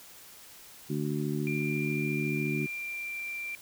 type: harmonic tone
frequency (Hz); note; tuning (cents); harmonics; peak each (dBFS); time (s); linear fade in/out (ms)
74.1; D2; +16; 2 / 3 / 4 / 5; -32 / -34 / -35 / -36; 0.89-2.67; 20
type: tone with pitch glide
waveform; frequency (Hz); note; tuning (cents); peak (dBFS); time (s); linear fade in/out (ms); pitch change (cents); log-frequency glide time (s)
sine; 2380 to 2361; D7 to D7; +22 to +9; -34; 1.47-3.55; 0; -13; 2.67-3.16
effects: white hiss -51 dBFS RMS until 3.61 s